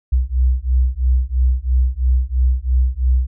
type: beating tone pair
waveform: sine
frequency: 61.8 / 64.8 Hz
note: B1 / C2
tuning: +2 / -16 cents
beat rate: 3 Hz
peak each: -16 dBFS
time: 0.12-3.27 s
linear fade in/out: 10 ms
effects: none